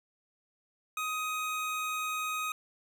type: tone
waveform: 25% pulse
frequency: 1254 Hz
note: D#6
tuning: 13 cents sharp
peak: -28 dBFS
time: 0.97-2.52 s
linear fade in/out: 2 ms
effects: none